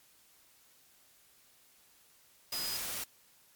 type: tone in noise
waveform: sine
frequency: 4978 Hz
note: D#8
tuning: in tune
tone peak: -37 dBFS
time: 2.52-2.77 s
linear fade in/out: 5 ms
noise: white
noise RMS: -38 dBFS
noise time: 2.52-3.04 s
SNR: -2 dB
effects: white hiss -64 dBFS RMS until 3.55 s + MP3 96 kbps